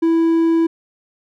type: tone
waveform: triangle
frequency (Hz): 329.6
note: E4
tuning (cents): 0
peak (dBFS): -10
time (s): 0.02-0.67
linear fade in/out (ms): 10
effects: none